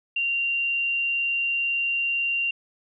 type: tone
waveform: sine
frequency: 2769 Hz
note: F7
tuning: 15 cents flat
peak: -22 dBFS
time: 0.16-2.51 s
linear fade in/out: 5 ms
effects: none